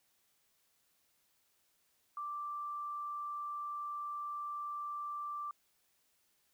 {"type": "tone", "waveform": "sine", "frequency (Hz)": 1174.7, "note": "D6", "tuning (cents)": 0, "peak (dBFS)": -38, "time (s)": [2.17, 5.51], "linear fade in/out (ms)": 2, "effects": ["white hiss -75 dBFS RMS until 6.53 s"]}